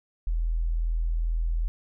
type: tone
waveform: sine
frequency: 41.2 Hz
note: E1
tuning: in tune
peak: -23 dBFS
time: 0.27-1.68 s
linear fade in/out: 0 ms
effects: none